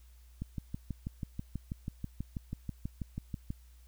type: click train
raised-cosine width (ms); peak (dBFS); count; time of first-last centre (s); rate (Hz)
5; -24; 20; 0.42-3.504; 6.16
effects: added 60 Hz sine -54 dBFS peak until 3.87 s + white hiss -68 dBFS RMS until 3.87 s